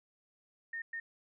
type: tone bursts at uneven times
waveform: sine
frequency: 1834 Hz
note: A#6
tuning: 29 cents flat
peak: -37 dBFS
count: 2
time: 0.73-0.82 / 0.93-1 s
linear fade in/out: 5 ms
effects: none